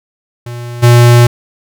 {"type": "tone with level steps", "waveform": "square", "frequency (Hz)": 120, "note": "B2", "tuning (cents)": -49, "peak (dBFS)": [-22, -3], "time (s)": [0.46, 1.27], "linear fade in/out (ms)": 5, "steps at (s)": 0.82, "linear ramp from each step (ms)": 20, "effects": []}